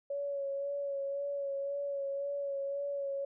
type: tone with vibrato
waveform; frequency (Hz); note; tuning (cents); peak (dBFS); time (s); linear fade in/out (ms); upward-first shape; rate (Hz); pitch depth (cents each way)
sine; 560; C#5; +18; -33; 0.1-3.25; 5; sine; 1.9; 24
effects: none